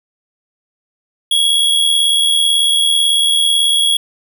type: tone with amplitude modulation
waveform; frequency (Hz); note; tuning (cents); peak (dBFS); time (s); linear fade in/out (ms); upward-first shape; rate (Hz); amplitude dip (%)
square; 3327; G#7; +2; -9; 1.31-3.97; 5; sine; 78.1; 45
effects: none